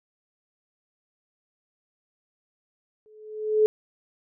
sine tone with exponential growth, 429.6 Hz, A4, 41 cents flat, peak -13 dBFS, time 3.06-3.66 s, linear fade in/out 0 ms, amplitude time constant 130 ms, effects none

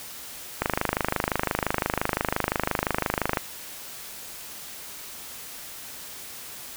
click train, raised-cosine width 0.5 ms, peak -7 dBFS, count 72, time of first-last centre 0.62-3.372 s, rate 25.8 Hz, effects white hiss -40 dBFS RMS until 6.76 s

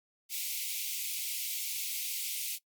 white high-pass noise, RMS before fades -36 dBFS, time 0.29-2.59 s, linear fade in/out 50 ms, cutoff 2100 Hz, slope 96 dB/octave, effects noise-tail reverb RT60 0.1 s tail -20 dB re dry + Opus 48 kbps

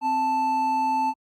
triangle tone pair together, 261.6 / 879.9 Hz, C4 / A5, 0 / 0 cents, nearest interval octave + major sixth, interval 2100 cents, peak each -29 / -19 dBFS, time 0.01-1.14 s, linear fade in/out 50 ms, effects Opus 48 kbps

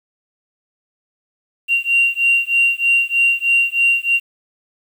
sine beating tone pair, 2761 / 2764.2 Hz, F7 / F7, -20 / -18 cents, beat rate 3.2 Hz, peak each -15 dBFS, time 1.68-4.2 s, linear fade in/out 50 ms, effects tanh soft clip ceiling -6 dBFS + 7-bit

